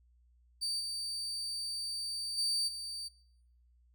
35% pulse tone with level steps, 4621 Hz, D8, 29 cents flat, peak -31 / -34 / -28 / -37 dBFS, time 0.61-3.09 s, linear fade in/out 20 ms, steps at 0.79 / 2.37 / 2.67 s, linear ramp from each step 20 ms, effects noise-tail reverb RT60 0.8 s tail -23 dB re dry + added 60 Hz sine -63 dBFS peak until 3.94 s

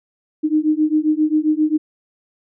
sine beating tone pair, 304.1 / 311.6 Hz, D#4 / D#4, -40 / +3 cents, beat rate 7.5 Hz, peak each -17 dBFS, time 0.43-1.78 s, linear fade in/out 20 ms, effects none

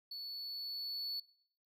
triangle tone with level ramp, 4435 Hz, C#8, in tune, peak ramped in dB -41 to -35 dBFS, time 0.11-1.2 s, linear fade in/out 5 ms, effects noise-tail reverb RT60 0.7 s tail -23 dB re dry

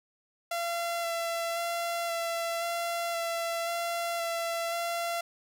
sawtooth tone with vibrato, 678 Hz, E5, 49 cents sharp, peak -26 dBFS, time 0.51-5.21 s, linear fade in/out 5 ms, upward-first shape square, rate 0.95 Hz, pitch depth 12 cents each way, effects none

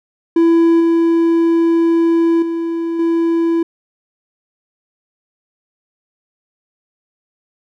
triangle tone with level steps, 333.3 Hz, E4, 19 cents sharp, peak -6 / -8 / -15 / -10 dBFS, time 0.36-3.63 s, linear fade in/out 5 ms, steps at 0.8 / 2.42 / 2.99 s, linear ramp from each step 5 ms, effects none

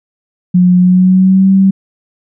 sine tone with pitch glide, 180 to 192.92 Hz, F#3 to G3, -47 to -27 cents, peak -4 dBFS, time 0.54-1.71 s, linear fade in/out 10 ms, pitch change +120 cents, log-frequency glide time 0.78-1.51 s, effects none

